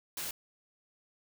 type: noise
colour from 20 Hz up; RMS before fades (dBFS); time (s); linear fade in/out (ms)
white; -38; 0.17-0.31; 2
effects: none